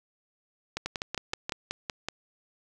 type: two click trains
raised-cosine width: 0.2 ms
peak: -14 / -14 dBFS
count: 5 / 8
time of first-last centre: 0.86-1.495 / 0.77-2.086 s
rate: 6.3 / 5.32 Hz
effects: none